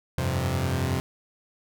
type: chord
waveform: sawtooth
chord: F suspended second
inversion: none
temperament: equal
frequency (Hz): 87.31 / 98 / 130.81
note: F2 / G2 / C3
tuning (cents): 0 / 0 / 0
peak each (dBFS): -24 / -27 / -23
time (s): 0.18-1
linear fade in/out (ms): 0
effects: none